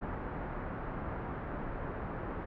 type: low-pass noise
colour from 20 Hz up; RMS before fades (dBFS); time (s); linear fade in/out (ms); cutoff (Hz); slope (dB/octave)
pink; -39; 0.01-2.46; 20; 1600; 24
effects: none